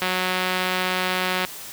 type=click train; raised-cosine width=0.3 ms; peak=-7 dBFS; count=264; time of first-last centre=0.02-1.449 s; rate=184 Hz; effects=white hiss -37 dBFS RMS until 1.72 s + high-pass 60 Hz 12 dB/octave